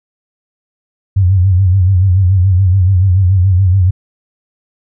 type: tone with vibrato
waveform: sine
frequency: 93.4 Hz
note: F#2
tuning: 17 cents sharp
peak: -6 dBFS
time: 1.16-3.91 s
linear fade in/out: 10 ms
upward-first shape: sine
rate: 7 Hz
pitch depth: 100 cents each way
effects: none